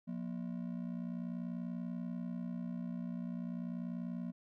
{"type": "ring-modulated tone", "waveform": "triangle", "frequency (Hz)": 207.7, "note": "G#3", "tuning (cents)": 0, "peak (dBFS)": -33, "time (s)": [0.07, 4.32], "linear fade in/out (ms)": 20, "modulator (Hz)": 30.2, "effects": []}